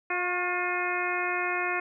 harmonic tone with a mistuned harmonic, 356.3 Hz, F4, 35 cents sharp, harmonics 1 / 2 / 3 / 4 / 5 / 6 / 7, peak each -34 / -34 / -34 / -34 / -34 / -34 / -34 dBFS, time 0.1-1.8 s, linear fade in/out 5 ms, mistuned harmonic 3, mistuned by +34 cents, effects none

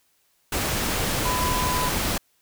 sine tone in noise, 1000 Hz, B5, 21 cents sharp, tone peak -25 dBFS, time 1.25-1.89 s, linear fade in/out 5 ms, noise pink, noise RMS -25 dBFS, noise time 0.52-2.18 s, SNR -3 dB, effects white hiss -66 dBFS RMS until 2.41 s

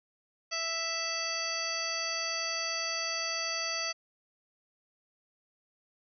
harmonic tone, 659.3 Hz, E5, in tune, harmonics 1 / 2 / 3 / 4 / 5 / 7 / 8 / 9, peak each -41 / -40 / -40 / -39 / -45 / -35 / -46 / -39 dBFS, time 0.51-3.93 s, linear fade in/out 20 ms, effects none

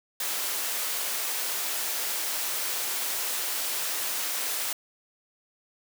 white high-pass noise, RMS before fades -30 dBFS, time 0.2-4.73 s, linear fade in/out 2 ms, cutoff 410 Hz, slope 12 dB/octave, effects none

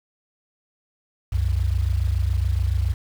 sine tone pair together, 65.41 / 92.5 Hz, C2 / F#2, 0 / 0 cents, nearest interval tritone, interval 600 cents, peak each -21 / -22 dBFS, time 1.32-2.94 s, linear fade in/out 10 ms, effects 7-bit

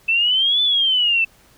sine exponential two-way sweep, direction up then down, 2637 to 3520 to 2637 Hz, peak -14 dBFS, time 0.08-1.25 s, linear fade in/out 10 ms, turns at 0.62 s, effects pink hiss -53 dBFS RMS until 1.57 s

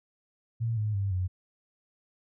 sine tone with pitch steps, 114.9 / 106.59 / 98.88 / 91.72 Hz, A#2 / G#2 / G2 / F#2, -25 / +45 / +15 / -15 cents, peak -26 dBFS, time 0.6-1.28 s, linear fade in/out 20 ms, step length 170 ms, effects none

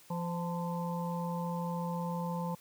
harmonic tone with a mistuned harmonic, 171.7 Hz, F3, 29 cents flat, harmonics 1 / 3 / 5 / 6, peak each -34 / -41 / -40 / -44 dBFS, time 0.1-2.55 s, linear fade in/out 5 ms, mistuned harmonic 5, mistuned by +49 cents, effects white hiss -59 dBFS RMS until 2.6 s + high-pass 80 Hz 12 dB/octave

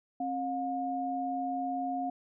sine tone pair together, 268.2 / 716 Hz, C4 / F5, +43 / +43 cents, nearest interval octave + perfect fourth, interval 1700 cents, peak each -35 / -32 dBFS, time 0.2-2.1 s, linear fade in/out 5 ms, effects none

